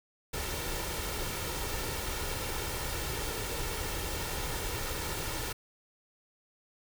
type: noise with comb filter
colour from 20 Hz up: pink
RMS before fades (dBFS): -35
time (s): 0.33-5.53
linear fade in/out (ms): 10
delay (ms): 2.2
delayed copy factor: +0.5
effects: none